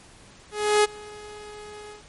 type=tone with ADSR envelope; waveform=sawtooth; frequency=419.6 Hz; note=G#4; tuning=18 cents sharp; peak=-11 dBFS; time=0.51-2.04 s; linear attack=330 ms; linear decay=21 ms; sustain=-24 dB; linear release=130 ms; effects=pink hiss -50 dBFS RMS until 2.08 s + MP3 48 kbps